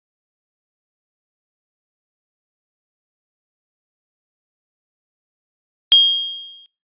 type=tone with exponential decay; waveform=sine; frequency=3239 Hz; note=G#7; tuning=44 cents flat; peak=-4 dBFS; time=5.92-6.66 s; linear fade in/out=0 ms; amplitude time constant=160 ms; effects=noise-tail reverb RT60 0.3 s tail -22 dB re dry + resampled to 8000 Hz